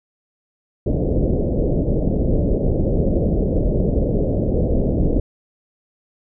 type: low-pass noise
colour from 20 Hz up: pink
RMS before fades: -18 dBFS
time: 0.86-5.2 s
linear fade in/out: 5 ms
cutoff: 590 Hz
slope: 48 dB/octave
effects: none